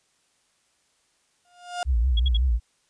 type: tone with exponential growth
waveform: 35% pulse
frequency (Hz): 709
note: F5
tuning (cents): +26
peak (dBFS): -22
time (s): 1.45-1.83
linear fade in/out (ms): 1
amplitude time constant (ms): 81
type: tone with vibrato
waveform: sine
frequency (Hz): 60.8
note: B1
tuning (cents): -26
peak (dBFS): -18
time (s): 1.85-2.6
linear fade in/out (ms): 50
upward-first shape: triangle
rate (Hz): 5.4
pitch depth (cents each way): 190
type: tone bursts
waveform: sine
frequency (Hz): 3326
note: G#7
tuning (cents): +2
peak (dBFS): -26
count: 3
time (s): 2.17-2.371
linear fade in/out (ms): 5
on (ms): 27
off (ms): 60
effects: white hiss -67 dBFS RMS until 2.89 s + resampled to 22050 Hz